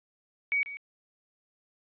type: tone with echo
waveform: sine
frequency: 2257 Hz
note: C#7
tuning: 31 cents sharp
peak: -24 dBFS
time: 0.52-0.63 s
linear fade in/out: 0 ms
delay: 140 ms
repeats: 1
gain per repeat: -13 dB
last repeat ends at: 0.77 s
effects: resampled to 8000 Hz + 11-bit